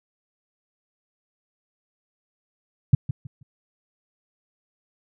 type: tone with echo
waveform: sine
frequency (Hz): 131.6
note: C3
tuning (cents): +10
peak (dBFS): -8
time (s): 2.93-2.95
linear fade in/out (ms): 5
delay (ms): 160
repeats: 3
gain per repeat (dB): -12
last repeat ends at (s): 3.43
effects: none